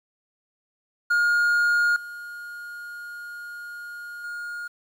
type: tone with level steps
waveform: triangle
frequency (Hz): 1425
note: F6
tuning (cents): +34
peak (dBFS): -16 / -33 / -29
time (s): 1.1-4.68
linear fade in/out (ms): 10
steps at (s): 1.96 / 4.24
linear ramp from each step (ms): 2
effects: 9-bit